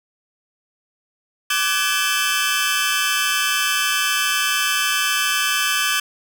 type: tone cluster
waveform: sawtooth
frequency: 1172 / 1519 / 1692 / 2626 / 3098 Hz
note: D6 / F#6 / G#6 / E7 / G7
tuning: -4 / +45 / +32 / -7 / -21 cents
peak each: -21 dBFS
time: 1.5-6 s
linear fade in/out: 5 ms
effects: none